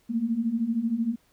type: beating tone pair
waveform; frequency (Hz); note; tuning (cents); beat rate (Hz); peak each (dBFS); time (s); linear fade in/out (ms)
sine; 220.5 / 233.5; A3 / A#3; +4 / +3; 13; -29 / -25; 0.09-1.16; 20
effects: pink hiss -65 dBFS RMS until 1.32 s